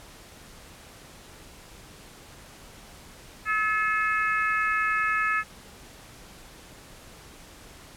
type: harmonic tone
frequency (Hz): 430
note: A4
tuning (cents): -40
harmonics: 3 / 4 / 5 / 6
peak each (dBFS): -26 / -26 / -32 / -33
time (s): 3.45-5.44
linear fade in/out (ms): 50
effects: pink hiss -48 dBFS RMS until 7.96 s + low-pass 12000 Hz 12 dB/octave